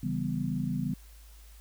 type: chord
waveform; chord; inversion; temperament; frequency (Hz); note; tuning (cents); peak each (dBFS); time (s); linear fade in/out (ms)
sine; C# half-diminished seventh; none; equal; 138.59 / 164.81 / 196 / 246.9; C#3 / E3 / G3 / B3; 0 / 0 / 0 / 0; -34; 0.03-0.94; 5
effects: added 53 Hz sine -49 dBFS peak until 1.6 s + white hiss -59 dBFS RMS until 1.6 s